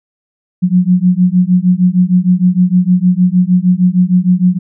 sine beating tone pair, 177.8 / 184.3 Hz, F3 / F#3, +31 / -7 cents, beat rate 6.5 Hz, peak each -10 dBFS, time 0.62-4.59 s, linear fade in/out 20 ms, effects none

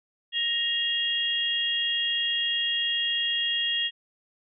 sine tone cluster, 1870 / 2809 / 3286 Hz, A#6 / F7 / G#7, +5 / +9 / -19 cents, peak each -32 / -29 / -26 dBFS, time 0.32-3.91 s, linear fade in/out 50 ms, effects none

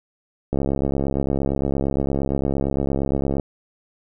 click train, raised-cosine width 2 ms, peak -9 dBFS, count 198, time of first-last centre 0.53-3.398 s, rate 68.7 Hz, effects none

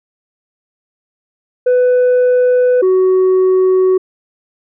sine tone pair in turn, 498.5 / 373.5 Hz, B4 / F#4, +16 / +16 cents, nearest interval perfect fourth, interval 500 cents, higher first, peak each -5 dBFS, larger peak neither, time 1.66-2.82 / 2.82-3.98 s, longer neither, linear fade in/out 10 ms, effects tanh soft clip ceiling -7 dBFS

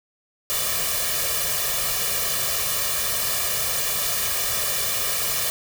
white noise with comb filter, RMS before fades -24 dBFS, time 0.5-5.5 s, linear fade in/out 0 ms, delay 1.7 ms, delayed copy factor +0.9, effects none

